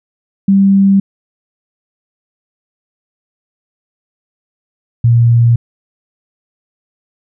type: tone pair in turn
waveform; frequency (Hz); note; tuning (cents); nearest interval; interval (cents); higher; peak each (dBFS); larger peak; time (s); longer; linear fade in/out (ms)
sine; 196 / 117.76; G3 / A#2; 0 / +18; major sixth; 882; first; -5; neither; 0.48-1 / 5.04-5.56; neither; 5
effects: none